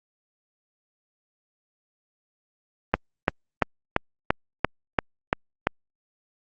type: click train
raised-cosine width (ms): 0.5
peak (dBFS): -3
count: 9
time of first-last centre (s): 2.94-5.67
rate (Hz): 2.93
effects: Opus 32 kbps